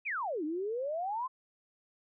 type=exponential two-way sweep; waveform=sine; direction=down then up; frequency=2637 to 293.7 to 1065 Hz; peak=-32 dBFS; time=0.05-1.28 s; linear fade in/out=20 ms; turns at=0.44 s; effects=none